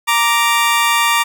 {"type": "tone pair together", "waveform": "20% pulse", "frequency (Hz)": [932.3, 1174.6], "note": ["A#5", "D6"], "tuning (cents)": [0, 0], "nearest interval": "major third", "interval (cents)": 400, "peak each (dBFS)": -10, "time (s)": [0.07, 1.24], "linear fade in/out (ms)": 20, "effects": []}